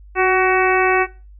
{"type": "harmonic tone with a mistuned harmonic", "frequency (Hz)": 375.4, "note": "F#4", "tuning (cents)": 25, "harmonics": [1, 2, 3, 4, 5, 6, 7], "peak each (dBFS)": [-16, -19, -21, -22, -23, -24, -24], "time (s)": [0.15, 1.07], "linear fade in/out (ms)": 50, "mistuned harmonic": 1, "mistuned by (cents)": -27, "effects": ["noise-tail reverb RT60 0.3 s tail -19 dB re dry", "added 50 Hz sine -39 dBFS peak until 1.39 s"]}